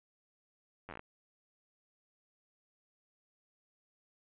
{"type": "slowing click train", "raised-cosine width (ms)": 0.5, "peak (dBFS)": -30, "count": 8, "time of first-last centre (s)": [0.89, 0.994], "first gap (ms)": 10, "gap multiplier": 1.13, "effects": ["resampled to 8000 Hz"]}